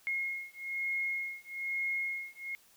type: beating tone pair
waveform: sine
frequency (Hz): 2154 / 2155.1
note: C7 / C#7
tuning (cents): +50 / -49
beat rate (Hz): 1.1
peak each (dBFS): -36 / -36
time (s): 0.07-2.55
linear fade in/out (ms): 0
effects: white hiss -63 dBFS RMS until 2.76 s